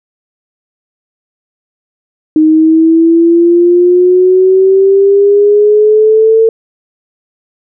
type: exponential sweep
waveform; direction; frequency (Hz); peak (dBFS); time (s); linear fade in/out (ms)
sine; up; 310 to 451.1; -3; 2.36-6.49; 2
effects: none